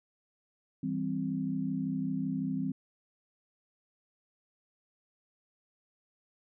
sine chord, C major, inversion first, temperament just, 163.52 / 196.22 / 261.6 Hz, E3 / G3 / C4, -14 / +2 / 0 cents, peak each -36 / -35 / -33 dBFS, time 0.83-2.72 s, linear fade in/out 5 ms, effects none

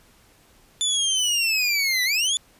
25% pulse linear two-way sweep, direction down then up, 3520 to 1955 to 3520 Hz, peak -16 dBFS, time 0.81-2.37 s, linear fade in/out 0 ms, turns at 2.04 s, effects pink hiss -56 dBFS RMS until 2.59 s + resampled to 32000 Hz

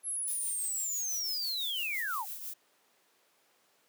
sine linear sweep, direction down, 11175 to 724 Hz, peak -32 dBFS, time 0.03-2.26 s, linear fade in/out 50 ms
violet noise with tremolo, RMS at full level -39 dBFS, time 0.27-2.54 s, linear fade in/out 10 ms, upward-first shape triangle, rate 6 Hz, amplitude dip 55%
effects pink hiss -68 dBFS RMS until 3.88 s + high-pass 400 Hz 12 dB/octave

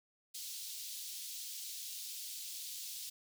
pink high-pass noise, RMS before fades -45 dBFS, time 0.34-3.1 s, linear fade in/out 10 ms, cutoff 3600 Hz, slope 24 dB/octave, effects none

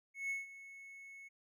triangle tone with ADSR envelope, 2198 Hz, C#7, 15 cents flat, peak -33 dBFS, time 0.14-1.29 s, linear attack 160 ms, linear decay 160 ms, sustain -16 dB, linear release 19 ms, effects none

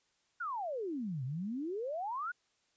sine exponential two-way sweep, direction down then up, 1501 to 122.5 to 1501 Hz, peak -35 dBFS, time 0.4-2.32 s, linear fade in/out 10 ms, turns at 1.24 s, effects white hiss -75 dBFS RMS until 2.76 s + resampled to 16000 Hz

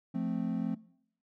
triangle chord, F major, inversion none, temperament equal, 174.61 / 220 / 261.6 Hz, F3 / A3 / C4, 0 / 0 / 0 cents, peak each -33 dBFS, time 0.14-0.75 s, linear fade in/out 10 ms, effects noise-tail reverb RT60 0.7 s tail -21 dB re dry

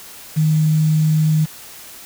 sine tone with quantisation, 155.56 Hz, D#3, in tune, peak -12 dBFS, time 0.36-1.46 s, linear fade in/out 20 ms, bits 6, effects white hiss -38 dBFS RMS until 2.05 s

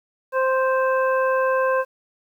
harmonic tone, 523.3 Hz, C5, in tune, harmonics 1 / 2 / 3 / 5, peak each -19 / -23 / -26 / -38 dBFS, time 0.32-1.85 s, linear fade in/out 50 ms, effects 9-bit

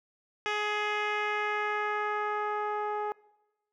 10% pulse tone with low-pass filter sweep, 419.4 Hz, G#4, 17 cents sharp, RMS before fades -31 dBFS, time 0.46-3.12 s, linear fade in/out 0 ms, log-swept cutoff 3700 to 870 Hz, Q 1.3, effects noise-tail reverb RT60 1.0 s tail -22 dB re dry

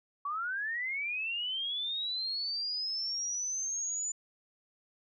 sine linear sweep, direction up, 1113 to 7040 Hz, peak -32 dBFS, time 0.25-4.12 s, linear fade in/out 5 ms, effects none

